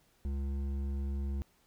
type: tone with hard clipping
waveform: sine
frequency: 69.1 Hz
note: C#2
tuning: 5 cents flat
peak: -34 dBFS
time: 0.25-1.42 s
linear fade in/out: 0 ms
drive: 9 dB
effects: pink hiss -69 dBFS RMS until 1.66 s